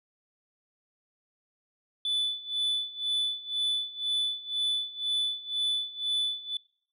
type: tone with tremolo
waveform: sine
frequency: 3484 Hz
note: A7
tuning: 18 cents flat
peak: -22 dBFS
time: 2.05-6.57 s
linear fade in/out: 2 ms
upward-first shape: sine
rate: 2 Hz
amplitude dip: 90%
effects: noise-tail reverb RT60 0.6 s tail -25 dB re dry + tanh soft clip ceiling -24 dBFS